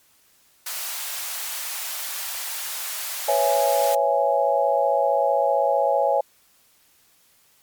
white high-pass noise, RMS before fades -30 dBFS, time 0.66-3.95 s, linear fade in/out 5 ms, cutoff 640 Hz, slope 24 dB/octave
sine chord, C# minor seventh, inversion third, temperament just, 498.9 / 554.4 / 665.2 / 831.5 Hz, B4 / C#5 / E5 / G#5, +17 / 0 / +16 / +2 cents, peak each -27 / -21 / -23 / -22 dBFS, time 3.28-6.21 s, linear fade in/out 5 ms
effects white hiss -59 dBFS RMS until 7.62 s + MP3 96 kbps

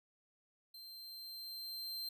45% pulse tone with level ramp, 4141 Hz, C8, 19 cents flat, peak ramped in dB -50 to -39 dBFS, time 0.74-2.09 s, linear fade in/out 5 ms, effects none

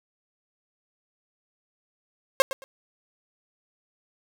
sawtooth tone with echo, 536 Hz, C5, 42 cents sharp, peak -10 dBFS, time 2.4-2.42 s, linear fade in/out 0 ms, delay 110 ms, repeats 2, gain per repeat -14 dB, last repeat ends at 2.64 s, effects none

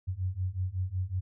sine beating tone pair, 89.9 / 95.3 Hz, F#2 / G2, -49 / -48 cents, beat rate 5.4 Hz, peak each -33 / -32 dBFS, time 0.07-1.21 s, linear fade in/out 20 ms, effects none

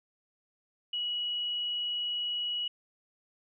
sine tone, 2920 Hz, F#7, 24 cents flat, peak -30 dBFS, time 0.93-2.68 s, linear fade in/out 5 ms, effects none

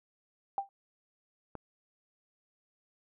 sine tone with exponential decay, 790 Hz, G5, 13 cents sharp, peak -25 dBFS, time 0.58-0.69 s, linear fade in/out 1 ms, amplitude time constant 23 ms
click, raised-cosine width 1 ms, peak -27 dBFS, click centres 1.553 s
effects none

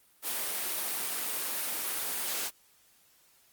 white high-pass noise, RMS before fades -33 dBFS, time 0.22-2.51 s, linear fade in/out 50 ms, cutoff 280 Hz, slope 12 dB/octave, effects white hiss -64 dBFS RMS until 3.52 s + Opus 32 kbps

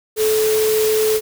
sine tone in noise, 433.7 Hz, A4, 25 cents flat, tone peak -14 dBFS, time 0.16-1.21 s, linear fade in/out 50 ms, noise white, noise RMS -24 dBFS, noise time 0.16-1.21 s, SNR +7 dB, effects none

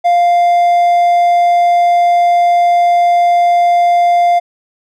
triangle tone, 698.5 Hz, F5, in tune, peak -5 dBFS, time 0.04-4.4 s, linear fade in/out 20 ms, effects none

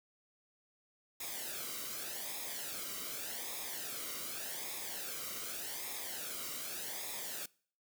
white noise with flanger, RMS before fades -42 dBFS, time 1.2-7.46 s, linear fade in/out 5 ms, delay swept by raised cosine 0.67 to 1.18 ms, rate 0.85 Hz, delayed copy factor -0.65, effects noise-tail reverb RT60 0.5 s tail -24 dB re dry

